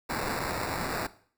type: noise with sample-and-hold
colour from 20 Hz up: white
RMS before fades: -32 dBFS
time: 0.09-1.07 s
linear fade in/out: 10 ms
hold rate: 3150 Hz
effects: noise-tail reverb RT60 0.5 s tail -17 dB re dry